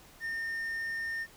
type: tone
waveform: triangle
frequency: 1819 Hz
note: A#6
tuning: 43 cents flat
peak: -31 dBFS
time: 0.2-1.27 s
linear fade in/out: 50 ms
effects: pink hiss -56 dBFS RMS until 1.36 s